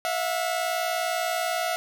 sawtooth tone pair together, 659.9 / 720 Hz, E5 / F#5, +2 / -47 cents, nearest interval major second, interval 151 cents, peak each -24 dBFS, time 0.05-1.76 s, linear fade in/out 0 ms, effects none

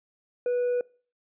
sine tone with hard clipping, 490 Hz, B4, 14 cents flat, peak -24 dBFS, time 0.46-0.81 s, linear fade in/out 2 ms, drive 2 dB, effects noise-tail reverb RT60 0.4 s tail -23 dB re dry + resampled to 8000 Hz

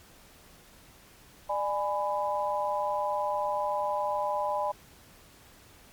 sine chord, G# diminished, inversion second, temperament just, 598 / 830.6 / 996.7 Hz, D5 / G#5 / B5, +31 / 0 / +16 cents, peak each -31 dBFS, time 1.49-4.72 s, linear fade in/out 10 ms, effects pink hiss -55 dBFS RMS until 5.92 s + MP3 96 kbps

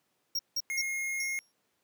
square tone bursts, 5588 Hz, F8, in tune, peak -29 dBFS, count 3, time 0.35-0.816 s, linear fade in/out 5 ms, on 42 ms, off 170 ms
square tone, 2148 Hz, C7, 45 cents sharp, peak -32 dBFS, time 0.7-1.39 s, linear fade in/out 0 ms
30% pulse tone with exponential decay, 5588 Hz, F8, in tune, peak -30 dBFS, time 1.2-1.52 s, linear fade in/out 2 ms, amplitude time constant 69 ms
effects pink hiss -75 dBFS RMS until 1.83 s + high-pass 200 Hz 12 dB/octave

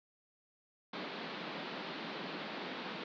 pink band-pass noise, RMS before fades -43 dBFS, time 0.93-3.04 s, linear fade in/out 5 ms, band 170 to 4400 Hz, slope 48 dB/octave, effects none

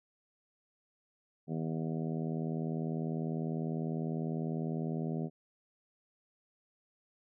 harmonic tone, 80 Hz, D#2, 49 cents sharp, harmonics 2 / 3 / 4 / 5 / 6 / 7 / 8 / 9, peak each -35 / -38 / -44 / -43 / -50 / -50 / -49 / -50 dBFS, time 1.47-5.3 s, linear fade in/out 50 ms, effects none

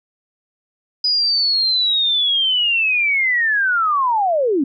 sine linear sweep, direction down, 4978 to 253.5 Hz, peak -14 dBFS, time 1.04-4.64 s, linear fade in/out 5 ms, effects none

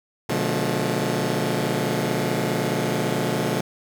15% pulse chord, B diminished seventh, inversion none, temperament just, 123.47 / 148.16 / 177.8 / 213.4 Hz, B2 / D3 / F3 / Ab3, 0 / +16 / +31 / +47 cents, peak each -21 / -21 / -21 / -21 dBFS, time 0.29-3.61 s, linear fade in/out 5 ms, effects none

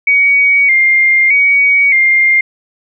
sine tone with vibrato, 2180 Hz, C#7, 29 cents flat, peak -6 dBFS, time 0.07-2.41 s, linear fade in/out 5 ms, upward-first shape square, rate 0.81 Hz, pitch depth 56 cents each way, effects none

